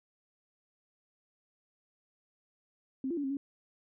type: tone with pitch steps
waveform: sine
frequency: 264.4 / 341.9 / 286.8 / 268.6 / 279.3 Hz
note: C4 / F4 / D4 / C4 / C#4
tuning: +18 / -37 / -41 / +46 / +13 cents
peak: -31 dBFS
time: 3.04-3.37 s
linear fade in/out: 2 ms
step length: 66 ms
effects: none